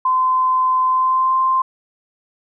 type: tone with pitch glide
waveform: sine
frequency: 1029 to 1045.8 Hz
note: C6 to C6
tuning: -29 to -1 cents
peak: -13 dBFS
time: 0.05-1.62 s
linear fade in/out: 5 ms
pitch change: +28 cents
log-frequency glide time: 0.87-1.37 s
effects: none